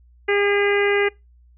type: harmonic tone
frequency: 405.3 Hz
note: G#4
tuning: 42 cents flat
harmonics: 1 / 2 / 3 / 4 / 5 / 6 / 7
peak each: -18 / -29 / -31 / -26 / -23 / -29 / -34 dBFS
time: 0.28-1.09 s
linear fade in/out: 10 ms
effects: noise-tail reverb RT60 0.2 s tail -23 dB re dry + added 60 Hz sine -49 dBFS peak until 1.57 s